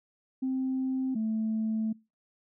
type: tone pair in turn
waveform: sine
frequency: 261.6 / 220 Hz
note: C4 / A3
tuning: 0 / 0 cents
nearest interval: minor third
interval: 300 cents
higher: first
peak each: -26 dBFS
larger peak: neither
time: 0.42-1.15 / 1.15-1.93 s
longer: second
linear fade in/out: 10 ms
effects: noise-tail reverb RT60 0.3 s tail -26 dB re dry + tanh soft clip ceiling -23 dBFS